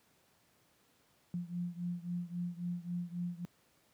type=beating tone pair; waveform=sine; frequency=173.9 / 177.6 Hz; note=F3 / F3; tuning=-7 / +29 cents; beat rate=3.7 Hz; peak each=-38 / -40 dBFS; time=1.34-3.45 s; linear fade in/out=0 ms; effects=pink hiss -70 dBFS RMS until 3.93 s + high-pass 100 Hz 12 dB/octave